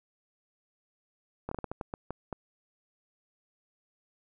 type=slowing click train; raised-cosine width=1 ms; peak=-21 dBFS; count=10; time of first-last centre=1.49-2.327 s; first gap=24 ms; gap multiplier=1.32; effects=none